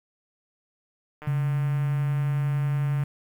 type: click train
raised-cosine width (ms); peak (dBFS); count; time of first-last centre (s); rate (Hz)
0.5; -26; 275; 1.22-3.035; 151
type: tone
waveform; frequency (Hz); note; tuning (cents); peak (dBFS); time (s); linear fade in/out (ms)
sine; 140; C#3; +18; -22; 1.27-3.04; 5
effects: 9-bit